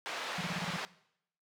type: band-pass noise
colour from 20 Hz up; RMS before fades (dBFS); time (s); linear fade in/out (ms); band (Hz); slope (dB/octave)
pink; -39; 0.06-0.85; 0; 710 to 4000; 12
type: tone bursts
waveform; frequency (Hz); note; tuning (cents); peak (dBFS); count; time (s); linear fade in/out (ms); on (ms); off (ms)
sine; 174.61; F3; 0; -34; 7; 0.38-0.766; 5; 32; 27
effects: noise-tail reverb RT60 0.7 s tail -19 dB re dry